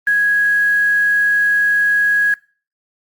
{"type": "tone with quantisation", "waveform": "sine", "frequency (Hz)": 1661.2, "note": "G#6", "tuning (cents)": 0, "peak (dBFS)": -11, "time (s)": [0.07, 2.34], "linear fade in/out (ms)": 2, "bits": 6, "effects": ["noise-tail reverb RT60 0.4 s tail -23 dB re dry", "Opus 32 kbps"]}